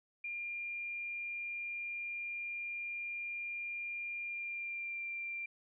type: tone with pitch glide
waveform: sine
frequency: 2400 to 2371 Hz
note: D7 to D7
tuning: +37 to +16 cents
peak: -38 dBFS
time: 0.24-5.46 s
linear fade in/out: 5 ms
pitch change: -21 cents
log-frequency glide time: 4.26-5.03 s
effects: none